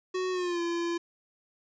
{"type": "tone with pitch glide", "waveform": "square", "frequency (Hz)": [370, 341.3], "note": ["F#4", "F4"], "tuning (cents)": [0, -40], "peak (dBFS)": -29, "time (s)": [0.14, 0.98], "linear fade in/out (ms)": 10, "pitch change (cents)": -140, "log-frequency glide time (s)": [0.31, 0.61], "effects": ["resampled to 16000 Hz", "10-bit"]}